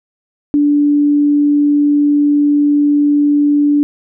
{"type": "tone", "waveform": "sine", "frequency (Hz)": 291.3, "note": "D4", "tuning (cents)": -14, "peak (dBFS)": -8, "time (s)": [0.54, 3.83], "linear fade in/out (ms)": 0, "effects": []}